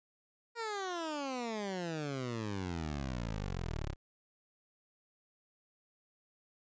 15% pulse exponential sweep, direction down, 476.7 to 32.7 Hz, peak -30 dBFS, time 0.55-3.96 s, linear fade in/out 50 ms, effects resampled to 16000 Hz

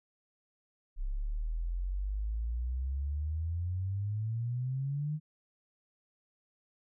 sine exponential sweep, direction up, 32.7 to 155.56 Hz, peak -31 dBFS, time 0.96-5.2 s, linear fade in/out 50 ms, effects none

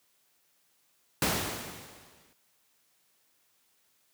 pink noise with exponential decay, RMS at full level -25 dBFS, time 1.22-2.33 s, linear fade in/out 2 ms, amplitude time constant 240 ms, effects white hiss -70 dBFS RMS until 4.13 s + high-pass 100 Hz 12 dB/octave

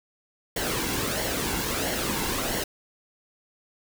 pink noise with flanger, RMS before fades -28 dBFS, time 0.56-2.64 s, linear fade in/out 5 ms, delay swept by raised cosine 0.8 to 1.66 ms, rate 1.5 Hz, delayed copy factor -0.55, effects none

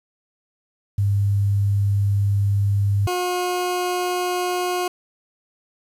sine / 20% pulse tone pair in turn, 100.5 / 359.6 Hz, G2 / F#4, +44 / -49 cents, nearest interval octave + minor seventh, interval 2207 cents, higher second, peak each -16 dBFS, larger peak neither, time 0.98-3.07 / 3.07-4.88 s, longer first, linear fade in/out 5 ms, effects resampled to 32000 Hz + 8-bit

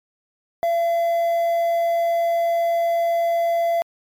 triangle tone with quantisation, 678 Hz, E5, 49 cents sharp, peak -15 dBFS, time 0.63-3.82 s, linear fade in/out 0 ms, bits 7, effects MP3 96 kbps

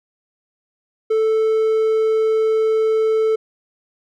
triangle tone, 440 Hz, A4, in tune, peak -12 dBFS, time 1.1-3.36 s, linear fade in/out 10 ms, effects none

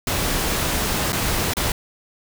pink noise with dropouts, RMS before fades -22 dBFS, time 0.07-1.72 s, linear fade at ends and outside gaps 2 ms, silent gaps 1.122-1.129 / 1.536-1.568 s, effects none

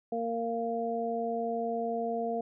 harmonic tone, 231.1 Hz, A#3, 15 cents flat, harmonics 1 / 2 / 3, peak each -36 / -33 / -33 dBFS, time 0.12-2.41 s, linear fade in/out 5 ms, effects none

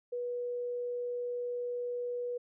sine tone, 487 Hz, B4, 24 cents flat, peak -33 dBFS, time 0.12-2.38 s, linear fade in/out 10 ms, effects none

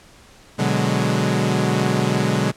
sawtooth chord, G# half-diminished seventh, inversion first, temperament equal, 123.47 / 146.83 / 185 / 207.7 Hz, B2 / D3 / F#3 / G#3, 0 / 0 / 0 / 0 cents, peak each -19 dBFS, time 0.58-2.52 s, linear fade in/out 20 ms, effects pink hiss -48 dBFS RMS until 2.56 s + low-pass 9000 Hz 12 dB/octave

